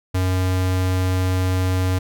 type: tone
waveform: square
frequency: 92.5 Hz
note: F#2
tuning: in tune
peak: -18 dBFS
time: 0.14-1.99 s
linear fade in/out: 10 ms
effects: none